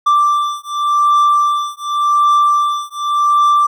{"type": "beating tone pair", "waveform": "triangle", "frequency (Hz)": [1174.7, 1175.58], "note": ["D6", "D6"], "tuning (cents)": [0, 1], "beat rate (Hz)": 0.88, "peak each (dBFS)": -12, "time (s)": [0.06, 3.67], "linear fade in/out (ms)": 10, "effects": []}